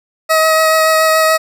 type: tone with vibrato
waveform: 20% pulse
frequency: 636 Hz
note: D#5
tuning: 38 cents sharp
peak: -4 dBFS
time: 0.29-1.38 s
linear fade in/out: 20 ms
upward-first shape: triangle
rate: 7 Hz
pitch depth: 13 cents each way
effects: none